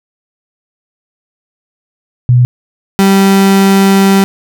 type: tone pair in turn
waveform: sine / 35% pulse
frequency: 123.47 / 195.04 Hz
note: B2 / G3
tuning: 0 / -8 cents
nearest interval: minor sixth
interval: 792 cents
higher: second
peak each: -3 dBFS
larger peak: neither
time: 2.29-2.45 / 2.99-4.24 s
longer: second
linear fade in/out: 0 ms
effects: none